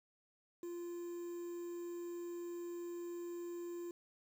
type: tone with quantisation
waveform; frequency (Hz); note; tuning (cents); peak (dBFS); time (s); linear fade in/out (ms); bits
triangle; 346.4; F4; -14; -40; 0.63-3.91; 2; 10
effects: none